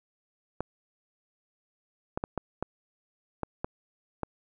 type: clicks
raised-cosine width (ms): 1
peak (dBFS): -16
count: 8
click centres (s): 0.606 / 2.175 / 2.239 / 2.377 / 2.626 / 3.433 / 3.645 / 4.233
effects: none